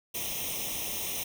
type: noise with comb filter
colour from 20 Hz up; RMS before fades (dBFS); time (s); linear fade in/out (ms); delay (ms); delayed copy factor
white; -34; 0.14-1.24; 10; 0.33; +0.9
effects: none